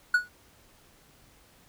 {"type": "tone with exponential decay", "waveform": "triangle", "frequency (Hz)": 1464, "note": "F#6", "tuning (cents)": -19, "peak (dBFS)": -14, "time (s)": [0.14, 0.29], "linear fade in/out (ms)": 5, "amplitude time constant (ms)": 31, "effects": ["pink hiss -59 dBFS RMS until 1.68 s"]}